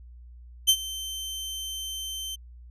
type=tone with ADSR envelope; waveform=sawtooth; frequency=3100 Hz; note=G7; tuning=20 cents flat; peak=-11 dBFS; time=0.67-2.36 s; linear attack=23 ms; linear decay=64 ms; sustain=-18 dB; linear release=16 ms; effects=added 60 Hz sine -44 dBFS peak until 2.7 s + resampled to 32000 Hz